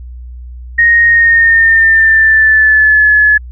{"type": "tone with pitch glide", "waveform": "sine", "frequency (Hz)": [1864.7, 1709.9], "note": ["A#6", "A6"], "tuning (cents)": [0, -50], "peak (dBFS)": -4, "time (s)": [0.78, 3.38], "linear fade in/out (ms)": 10, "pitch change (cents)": -150, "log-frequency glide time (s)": [1.06, 3.1], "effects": ["added 61 Hz sine -25 dBFS peak until 3.51 s"]}